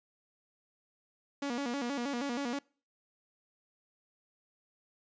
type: tone with vibrato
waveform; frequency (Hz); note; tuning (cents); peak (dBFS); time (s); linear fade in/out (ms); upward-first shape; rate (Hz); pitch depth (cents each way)
sawtooth; 260; C4; -11; -29; 1.42-2.59; 5; square; 6.3; 140
effects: noise-tail reverb RT60 0.4 s tail -25 dB re dry + resampled to 16000 Hz